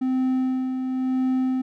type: tone with tremolo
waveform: triangle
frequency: 258.6 Hz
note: C4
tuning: 20 cents flat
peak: -17 dBFS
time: 0.01-1.62 s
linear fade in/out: 10 ms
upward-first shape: sine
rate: 0.96 Hz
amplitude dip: 45%
effects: none